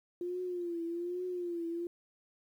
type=tone with vibrato; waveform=sine; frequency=349.2 Hz; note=F4; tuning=in tune; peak=-34 dBFS; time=0.21-1.87 s; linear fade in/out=2 ms; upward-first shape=triangle; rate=1.2 Hz; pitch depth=84 cents each way; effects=11-bit